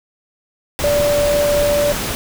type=tone in noise; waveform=sine; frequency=582 Hz; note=D5; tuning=16 cents flat; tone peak=-13 dBFS; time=0.84-1.92 s; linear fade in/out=0 ms; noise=pink; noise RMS=-22 dBFS; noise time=0.79-2.15 s; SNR=+6 dB; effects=none